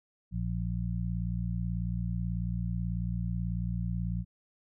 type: harmonic tone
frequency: 58.27 Hz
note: A#1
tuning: in tune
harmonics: 1 / 2 / 3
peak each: -34 / -34 / -34 dBFS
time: 0.31-4.25 s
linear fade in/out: 50 ms
effects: none